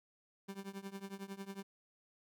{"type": "tone with tremolo", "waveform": "30% pulse", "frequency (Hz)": 196, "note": "G3", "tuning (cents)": 0, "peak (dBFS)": -38, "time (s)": [0.48, 1.63], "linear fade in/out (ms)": 10, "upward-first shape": "triangle", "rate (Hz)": 11, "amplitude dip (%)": 95, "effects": []}